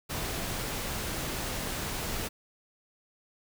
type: noise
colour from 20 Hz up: pink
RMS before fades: -34 dBFS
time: 0.09-2.29 s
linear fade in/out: 20 ms
effects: none